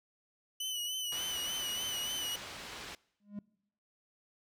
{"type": "tone with vibrato", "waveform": "sawtooth", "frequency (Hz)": 2976, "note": "F#7", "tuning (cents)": 9, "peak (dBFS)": -32, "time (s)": [0.6, 2.36], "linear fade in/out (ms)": 5, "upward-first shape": "sine", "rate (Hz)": 3.4, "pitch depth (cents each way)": 49}
{"type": "low-pass noise", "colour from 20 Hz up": "white", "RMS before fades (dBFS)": -46, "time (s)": [1.12, 2.95], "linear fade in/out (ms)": 2, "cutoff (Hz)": 4000, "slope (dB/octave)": 12}
{"type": "tone with exponential growth", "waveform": "triangle", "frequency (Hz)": 205, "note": "G#3", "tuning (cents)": -22, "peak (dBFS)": -33, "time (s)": [3.2, 3.39], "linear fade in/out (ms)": 2, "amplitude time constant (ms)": 40}
{"effects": ["noise-tail reverb RT60 0.8 s tail -24 dB re dry"]}